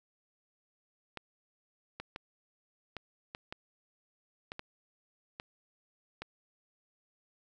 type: clicks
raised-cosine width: 0.3 ms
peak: -24 dBFS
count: 10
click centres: 1.173 / 2 / 2.161 / 2.967 / 3.349 / 3.525 / 4.519 / 4.594 / 5.399 / 6.22 s
effects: none